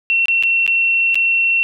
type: tone with dropouts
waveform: sine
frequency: 2716 Hz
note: F7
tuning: 49 cents flat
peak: -12 dBFS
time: 0.1-1.63 s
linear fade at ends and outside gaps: 0 ms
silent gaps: 0.257-0.283 / 0.426-0.435 / 0.665-0.677 / 1.145-1.155 s
effects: none